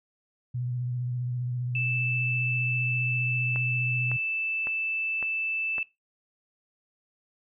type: tone with vibrato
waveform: sine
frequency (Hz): 123.47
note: B2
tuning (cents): 0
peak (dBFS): -28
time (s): 0.54-4.17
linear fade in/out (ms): 10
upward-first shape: triangle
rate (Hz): 15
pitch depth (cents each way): 41
type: tone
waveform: sine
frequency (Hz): 2640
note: E7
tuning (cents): +2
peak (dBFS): -27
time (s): 1.75-5.83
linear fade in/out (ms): 2
type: click train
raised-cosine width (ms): 0.5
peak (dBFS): -23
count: 5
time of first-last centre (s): 3.56-5.782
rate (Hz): 1.8
effects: noise-tail reverb RT60 0.2 s tail -18 dB re dry